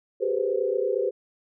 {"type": "tone cluster", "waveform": "sine", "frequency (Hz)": [383.2, 411.8, 487.1, 521], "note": ["G4", "G#4", "B4", "C5"], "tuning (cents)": [-39, -15, -24, -7], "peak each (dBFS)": -28, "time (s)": [0.2, 1.11], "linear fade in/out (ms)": 20, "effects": []}